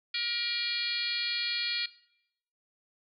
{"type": "harmonic tone", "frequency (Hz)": 475, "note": "A#4", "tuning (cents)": 33, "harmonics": [3, 4, 5, 6, 7, 8, 9, 10], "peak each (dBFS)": [-44, -41, -35, -43, -36, -42, -34, -40], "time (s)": [0.14, 1.86], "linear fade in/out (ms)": 5, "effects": ["noise-tail reverb RT60 0.8 s tail -20 dB re dry"]}